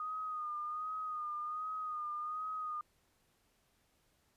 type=tone with vibrato; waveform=sine; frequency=1234 Hz; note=D#6; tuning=15 cents flat; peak=-37 dBFS; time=0-2.81 s; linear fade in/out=2 ms; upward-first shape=sine; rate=1.3 Hz; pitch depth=44 cents each way; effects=pink hiss -74 dBFS RMS until 4.36 s + resampled to 32000 Hz